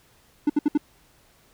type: tone bursts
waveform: triangle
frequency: 294.9 Hz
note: D4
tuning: 7 cents sharp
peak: -14 dBFS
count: 4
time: 0.47-0.776 s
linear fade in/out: 5 ms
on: 27 ms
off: 66 ms
effects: pink hiss -59 dBFS RMS until 1.53 s